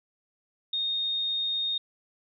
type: tone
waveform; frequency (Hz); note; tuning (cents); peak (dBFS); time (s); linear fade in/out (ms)
sine; 3696; A#7; -16; -26; 0.73-1.78; 5
effects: none